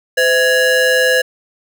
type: ring-modulated tone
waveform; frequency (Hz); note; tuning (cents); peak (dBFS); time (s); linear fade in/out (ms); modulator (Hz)
square; 580; D5; -22; -8; 0.17-1.22; 10; 1090
effects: none